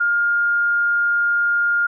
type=tone; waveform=sine; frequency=1412 Hz; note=F6; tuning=19 cents sharp; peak=-15 dBFS; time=0-1.87 s; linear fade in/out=10 ms; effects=none